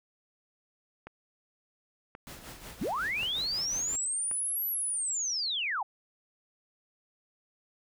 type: click train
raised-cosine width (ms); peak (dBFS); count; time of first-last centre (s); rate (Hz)
0.5; -28; 4; 1.07-4.313; 0.925
type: noise with tremolo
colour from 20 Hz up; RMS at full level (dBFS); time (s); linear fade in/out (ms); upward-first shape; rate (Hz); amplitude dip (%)
pink; -44; 2.27-3.96; 0; sine; 5.5; 55
type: linear two-way sweep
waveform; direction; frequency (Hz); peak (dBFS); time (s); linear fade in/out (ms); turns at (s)
sine; up then down; 139.3 to 11960 to 732; -29; 2.81-5.83; 5; 4.67
effects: none